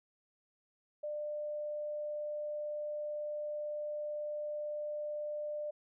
sine tone, 597 Hz, D5, 28 cents sharp, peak -36 dBFS, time 1.03-5.71 s, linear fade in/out 10 ms, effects none

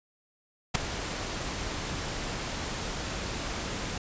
pink noise with ADSR envelope, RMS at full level -20 dBFS, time 0.74-3.98 s, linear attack 15 ms, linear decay 4 ms, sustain -14 dB, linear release 4 ms, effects resampled to 16000 Hz

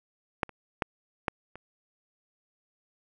clicks, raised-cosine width 0.5 ms, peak -10 / -30 / -11 / -11 / -28 dBFS, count 5, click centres 0.432 / 0.493 / 0.822 / 1.282 / 1.556 s, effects none

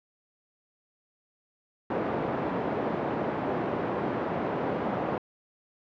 white band-pass noise, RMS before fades -30 dBFS, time 1.9-5.18 s, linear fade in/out 2 ms, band 160 to 640 Hz, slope 12 dB/octave, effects low-pass 3000 Hz 12 dB/octave

